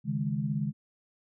sine chord, C# suspended second, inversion none, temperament equal, 138.59 / 155.56 / 207.7 Hz, C#3 / D#3 / G#3, 0 / 0 / 0 cents, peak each -32 dBFS, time 0.04-0.73 s, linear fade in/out 50 ms, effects none

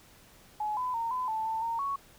sine tone with pitch steps, 847 / 1005 / 919 / 1011 / 879 / 890 / 920 / 1112 Hz, G#5 / B5 / A#5 / B5 / A5 / A5 / A#5 / C#6, +34 / +30 / -25 / +40 / -2 / +20 / -23 / +5 cents, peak -29 dBFS, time 0.6-1.96 s, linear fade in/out 5 ms, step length 170 ms, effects pink hiss -57 dBFS RMS until 2.18 s

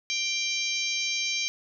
harmonic tone, 787 Hz, G5, 7 cents sharp, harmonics 3 / 4 / 5 / 6 / 7 / 8, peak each -30 / -34 / -34 / -37 / -35 / -34 dBFS, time 0.1-1.48 s, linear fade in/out 0 ms, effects none

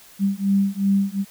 sine beating tone pair, 196 / 198.7 Hz, G3 / G3, 0 / +24 cents, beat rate 2.7 Hz, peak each -20 dBFS, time 0.19-1.25 s, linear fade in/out 50 ms, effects white hiss -48 dBFS RMS until 1.3 s

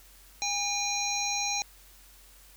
harmonic tone, 810 Hz, G#5, 43 cents flat, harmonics 1 / 3 / 5 / 7 / 8, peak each -34 / -34 / -34 / -34 / -34 dBFS, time 0.42-1.62 s, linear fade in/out 0 ms, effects added 46 Hz sine -56 dBFS peak until 2.56 s + white hiss -56 dBFS RMS until 2.56 s

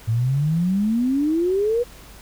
sine exponential sweep, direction up, 108.4 to 493.4 Hz, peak -17 dBFS, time 0.07-1.84 s, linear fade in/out 20 ms, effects added 50 Hz sine -46 dBFS peak until 2.21 s + pink hiss -45 dBFS RMS until 2.21 s

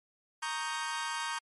sawtooth chord, Eb dominant seventh, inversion second, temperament equal, 932.3 / 1108.7 / 1244.5 / 1568 Hz, Bb5 / Db6 / Eb6 / G6, 0 / 0 / 0 / 0 cents, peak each -33 / -37 / -38 / -35 dBFS, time 0.42-1.39 s, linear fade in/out 10 ms, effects MP3 48 kbps

